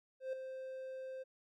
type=tone with ADSR envelope; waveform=triangle; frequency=523.3 Hz; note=C5; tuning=in tune; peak=-33 dBFS; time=0.2-1.24 s; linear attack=130 ms; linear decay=4 ms; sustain=-8 dB; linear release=20 ms; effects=none